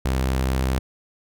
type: tone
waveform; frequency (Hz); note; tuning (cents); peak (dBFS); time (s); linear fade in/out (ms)
sawtooth; 65.2; C2; -5; -16; 0.05-0.79; 5
effects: none